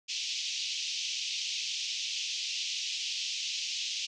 pink band-pass noise, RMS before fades -35 dBFS, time 0.08-4.07 s, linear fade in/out 20 ms, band 2600 to 6400 Hz, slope 48 dB/octave, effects none

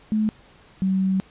sine tone pair in turn, 215.3 / 190.17 Hz, A3 / F#3, -37 / +48 cents, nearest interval major second, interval 215 cents, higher first, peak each -18 dBFS, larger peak neither, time 0.12-0.29 / 0.82-1.2 s, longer second, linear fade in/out 0 ms, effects pink hiss -52 dBFS RMS until 1.3 s + resampled to 8000 Hz

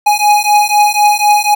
square beating tone pair, 830.6 / 834.6 Hz, G#5 / G#5, 0 / +8 cents, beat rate 4 Hz, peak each -11 dBFS, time 0.06-1.55 s, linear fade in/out 10 ms, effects none

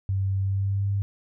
sine tone with pitch glide, 96.8 to 99.58 Hz, G2 to G2, -21 to +28 cents, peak -22 dBFS, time 0.09-1.02 s, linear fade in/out 0 ms, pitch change +49 cents, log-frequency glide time 0.4-0.88 s, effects none

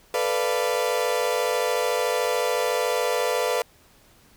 35% pulse chord, B half-diminished seventh, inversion third, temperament equal with one note detuned, 440 / 493.9 / 587.3 / 688.8 Hz, A4 / B4 / D5 / F5, 0 / 0 / 0 / -24 cents, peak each -27 / -23 / -27 / -28 dBFS, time 0.14-3.62 s, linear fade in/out 2 ms, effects pink hiss -56 dBFS RMS until 4.36 s

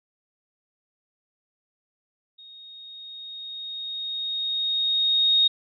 sine tone with level ramp, 3729 Hz, A#7, in tune, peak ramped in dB -44 to -15 dBFS, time 2.38-5.48 s, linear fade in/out 10 ms, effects none

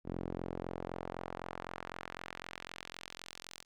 sawtooth tone with band-pass filter sweep, 43.92 Hz, F1, 11 cents sharp, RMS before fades -44 dBFS, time 0.04-3.65 s, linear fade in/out 50 ms, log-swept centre 290 to 5800 Hz, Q 0.91, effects none

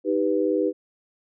sine chord, Eb augmented, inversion none, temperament equal with one note detuned, 312.6 / 392 / 493.9 Hz, Eb4 / G4 / B4, +8 / 0 / 0 cents, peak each -24 dBFS, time 0.04-0.73 s, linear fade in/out 50 ms, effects none

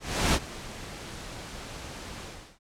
pink noise with ADSR envelope, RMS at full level -22 dBFS, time 0-2.59 s, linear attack 340 ms, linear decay 47 ms, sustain -18 dB, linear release 370 ms, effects low-pass 8000 Hz 12 dB/octave

